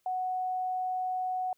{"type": "tone", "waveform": "sine", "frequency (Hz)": 740, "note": "F#5", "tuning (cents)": 0, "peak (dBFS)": -29, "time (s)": [0.06, 1.53], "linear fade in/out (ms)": 2, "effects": ["white hiss -74 dBFS RMS until 1.57 s"]}